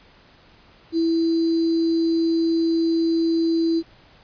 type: tone with sample-and-hold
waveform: sine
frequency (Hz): 329.6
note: E4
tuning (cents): 0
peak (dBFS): -17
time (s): 0.92-3.83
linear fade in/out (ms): 50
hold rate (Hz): 4410
effects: pink hiss -52 dBFS RMS until 4.23 s + resampled to 11025 Hz